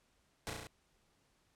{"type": "noise with echo", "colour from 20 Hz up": "pink", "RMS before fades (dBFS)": -40, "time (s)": [0.47, 0.5], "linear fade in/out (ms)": 0, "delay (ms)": 34, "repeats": 5, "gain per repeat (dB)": -2, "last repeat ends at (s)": 0.67, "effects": ["pink hiss -74 dBFS RMS until 1.55 s", "low-pass 10000 Hz 12 dB/octave"]}